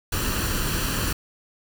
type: noise with comb filter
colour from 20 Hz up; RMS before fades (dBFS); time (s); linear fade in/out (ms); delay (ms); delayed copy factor
pink; -25; 0.12-1.13; 5; 0.69; +0.6
effects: none